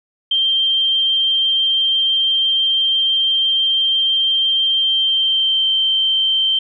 sine tone with pitch glide, 3157 to 3126 Hz, G7 to G7, +12 to -6 cents, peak -13 dBFS, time 0.31-6.59 s, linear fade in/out 5 ms, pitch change -18 cents, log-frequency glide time 4.75-5.67 s, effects none

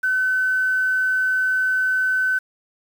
sine tone with quantisation, 1517 Hz, F#6, 43 cents sharp, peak -17 dBFS, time 0.03-2.39 s, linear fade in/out 10 ms, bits 7, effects none

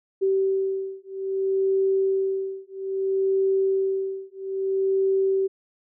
sine beating tone pair, 385.5 / 386.11 Hz, G4 / G4, -29 / -26 cents, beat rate 0.61 Hz, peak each -24 dBFS, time 0.21-5.48 s, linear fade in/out 20 ms, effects none

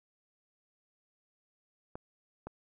clicks, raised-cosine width 1 ms, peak -27 dBFS, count 2, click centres 1.955 / 2.47 s, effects none

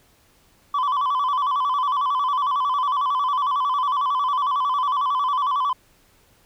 sine tone with vibrato, 1080 Hz, C#6, 45 cents flat, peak -16 dBFS, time 0.74-5.73 s, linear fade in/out 5 ms, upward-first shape square, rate 11 Hz, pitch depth 100 cents each way, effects tanh soft clip ceiling -18 dBFS + pink hiss -58 dBFS RMS until 6.45 s

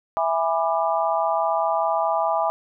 sine chord, E dominant seventh, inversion none, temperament just, 659.3 / 824.1 / 988.9 / 1186.7 Hz, E5 / G#5 / B5 / D6, 0 / -14 / +2 / +18 cents, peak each -23 / -24 / -26 / -27 dBFS, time 0.17-2.5 s, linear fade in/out 0 ms, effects none

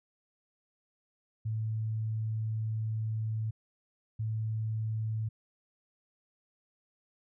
sine tone bursts at uneven times, 110 Hz, A2, in tune, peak -30 dBFS, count 2, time 1.45-3.51 / 4.19-5.29 s, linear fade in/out 10 ms, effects none

